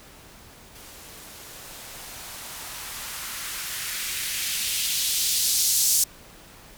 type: noise with band-pass filter sweep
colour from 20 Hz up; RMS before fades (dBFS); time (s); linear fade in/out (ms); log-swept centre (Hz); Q
violet; -28; 0.75-6.04; 5; 260 to 6200; 1.3
effects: pink hiss -48 dBFS RMS until 6.77 s